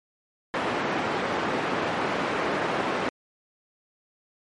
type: band-pass noise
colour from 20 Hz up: pink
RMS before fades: -27 dBFS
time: 0.54-3.09 s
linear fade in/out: 0 ms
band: 270 to 1900 Hz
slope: 12 dB/octave
effects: MP3 48 kbps